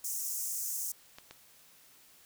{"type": "high-pass noise", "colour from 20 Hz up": "pink", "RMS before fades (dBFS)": -36, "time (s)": [0.04, 0.92], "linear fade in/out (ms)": 5, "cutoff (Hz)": 6000, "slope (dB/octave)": 48}
{"type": "clicks", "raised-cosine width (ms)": 0.2, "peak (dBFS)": -29, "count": 2, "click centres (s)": [1.185, 1.31]}
{"effects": ["white hiss -60 dBFS RMS until 2.25 s"]}